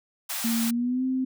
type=high-pass noise; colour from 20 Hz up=white; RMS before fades=-31 dBFS; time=0.29-0.71 s; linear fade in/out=10 ms; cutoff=630 Hz; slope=48 dB/octave
type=tone with pitch glide; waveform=sine; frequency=230 to 259.7 Hz; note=A#3 to C4; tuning=-23 to -13 cents; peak=-23 dBFS; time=0.44-1.25 s; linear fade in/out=10 ms; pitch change=+210 cents; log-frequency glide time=0.66-1.04 s
effects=none